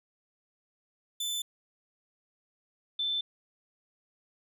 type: tone pair in turn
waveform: sawtooth / sine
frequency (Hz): 3520 / 3534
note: A7 / A7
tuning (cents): 0 / +7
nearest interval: unison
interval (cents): 7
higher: second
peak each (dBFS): -28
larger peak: neither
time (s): 1.2-1.42 / 2.99-3.21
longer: neither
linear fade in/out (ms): 5
effects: none